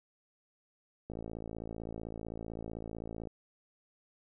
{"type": "click train", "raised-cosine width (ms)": 2, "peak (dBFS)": -28, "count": 122, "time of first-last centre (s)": [1.1, 3.272], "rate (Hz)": 55.7, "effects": []}